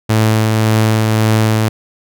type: tone with tremolo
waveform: sawtooth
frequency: 109.7 Hz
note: A2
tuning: 5 cents flat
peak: -5 dBFS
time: 0.09-1.69 s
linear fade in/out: 10 ms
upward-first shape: triangle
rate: 1.8 Hz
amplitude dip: 25%
effects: none